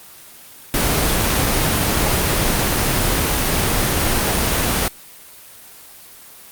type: noise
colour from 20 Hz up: pink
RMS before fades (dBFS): -17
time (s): 0.74-4.88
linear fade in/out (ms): 0
effects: white hiss -41 dBFS RMS until 6.51 s + Opus 24 kbps